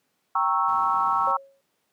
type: chord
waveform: sine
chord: G diminished seventh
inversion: none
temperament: equal with one note detuned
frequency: 784 / 932.3 / 1102.3 / 1318.5 Hz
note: G5 / Bb5 / Db6 / Fb6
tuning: 0 / 0 / -10 / 0 cents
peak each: -28 / -26 / -24 / -25 dBFS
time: 0.35-1.37 s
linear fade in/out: 5 ms
type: noise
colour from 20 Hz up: brown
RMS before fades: -39 dBFS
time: 0.68-1.32 s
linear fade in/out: 5 ms
type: tone with exponential decay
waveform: sine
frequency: 548 Hz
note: C#5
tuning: 20 cents flat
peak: -27 dBFS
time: 1.27-1.61 s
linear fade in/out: 5 ms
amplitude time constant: 73 ms
effects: pink hiss -72 dBFS RMS until 1.92 s + high-pass 200 Hz 12 dB/octave